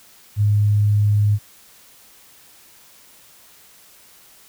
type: tone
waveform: sine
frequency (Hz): 103.83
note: G#2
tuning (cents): 0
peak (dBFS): -13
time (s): 0.36-1.39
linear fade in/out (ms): 50
effects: white hiss -49 dBFS RMS until 4.48 s